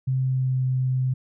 sine tone with pitch glide, 130.81 to 129.16 Hz, C3 to C3, 0 to -22 cents, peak -20 dBFS, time 0.07-1.14 s, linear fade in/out 10 ms, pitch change -22 cents, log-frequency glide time 0.19-0.64 s, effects none

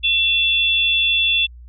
sine tone pair together, 2698 / 3446 Hz, E7 / A7, +40 / -37 cents, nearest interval major third, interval 423 cents, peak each -17 dBFS, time 0.03-1.47 s, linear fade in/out 20 ms, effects added 60 Hz sine -37 dBFS peak until 1.68 s

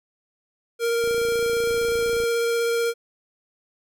square tone with vibrato, 466.2 Hz, A#4, in tune, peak -21 dBFS, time 0.79-2.94 s, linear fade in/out 50 ms, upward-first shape sine, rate 16 Hz, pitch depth 9 cents each way
click train, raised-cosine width 2 ms, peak -25 dBFS, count 35, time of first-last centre 1.04-2.237 s, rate 28.4 Hz
brown noise bursts, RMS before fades -41 dBFS, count 9, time 1.7-2.218 s, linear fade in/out 0 ms, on 22 ms, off 40 ms
effects none

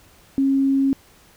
sine tone, 271.9 Hz, C#4, 33 cents flat, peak -15 dBFS, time 0.38-0.93 s, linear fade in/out 0 ms, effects pink hiss -52 dBFS RMS until 1.36 s

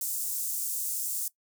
pink high-pass noise, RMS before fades -32 dBFS, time 0.01-1.28 s, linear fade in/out 2 ms, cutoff 7500 Hz, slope 24 dB/octave, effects noise-tail reverb RT60 0.1 s tail -20 dB re dry

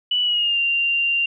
sine tone with pitch glide, 2960 to 2778 Hz, F#7 to F7, 0 to -10 cents, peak -17 dBFS, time 0.11-1.26 s, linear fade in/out 5 ms, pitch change -110 cents, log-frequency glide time 0.22-0.59 s, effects none

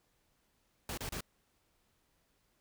pink noise bursts, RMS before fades -40 dBFS, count 3, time 0.89-1.207 s, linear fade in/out 2 ms, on 85 ms, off 31 ms, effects pink hiss -75 dBFS RMS until 2.6 s

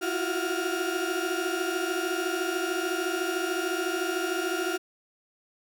35% pulse tone cluster, 332.7 / 358.9 / 372.6 / 1405 Hz, E4 / F4 / F#4 / F6, +16 / +47 / +12 / +10 cents, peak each -31 dBFS, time 0.01-4.78 s, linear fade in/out 20 ms, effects none

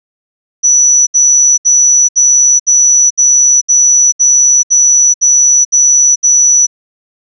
sine tone bursts, 5920 Hz, F#8, in tune, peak -4 dBFS, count 12, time 0.63-6.669 s, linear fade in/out 20 ms, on 440 ms, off 69 ms, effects none

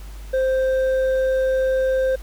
sine tone with hard clipping, 523.3 Hz, C5, in tune, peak -18 dBFS, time 0.33-2.16 s, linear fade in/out 10 ms, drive 4 dB, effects added 50 Hz sine -33 dBFS peak until 2.22 s + pink hiss -47 dBFS RMS until 2.22 s

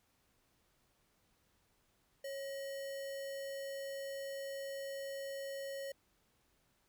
sine tone with sample-and-hold, 550 Hz, C#5, 14 cents flat, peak -40 dBFS, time 2.24-5.92 s, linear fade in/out 5 ms, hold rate 2450 Hz, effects pink hiss -75 dBFS RMS until 6.88 s

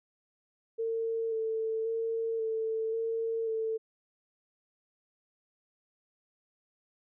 sine tone with vibrato, 449 Hz, A4, 35 cents sharp, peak -29 dBFS, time 0.78-3.78 s, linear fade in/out 20 ms, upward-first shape square, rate 0.93 Hz, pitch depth 17 cents each way, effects none

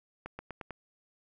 accelerating click train, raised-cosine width 0.5 ms, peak -25 dBFS, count 5, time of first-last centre 0.26-0.707 s, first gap 130 ms, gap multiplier 0.9, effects none

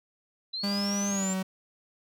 sine linear sweep, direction up, 3975 to 7410 Hz, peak -31 dBFS, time 0.53-1.34 s, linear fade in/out 10 ms
45% pulse tone with pitch glide, 201.1 to 188.72 Hz, G3 to F#3, +44 to +34 cents, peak -28 dBFS, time 0.63-1.43 s, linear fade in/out 10 ms, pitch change -110 cents, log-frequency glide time 1.09-1.31 s
effects none

